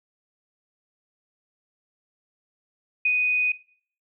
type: tone with ADSR envelope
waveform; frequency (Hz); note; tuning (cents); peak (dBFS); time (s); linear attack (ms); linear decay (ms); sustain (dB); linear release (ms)
sine; 2489; D#7; 0; -17; 3.05-3.52; 6; 18; -2; 4
effects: noise-tail reverb RT60 0.5 s tail -18 dB re dry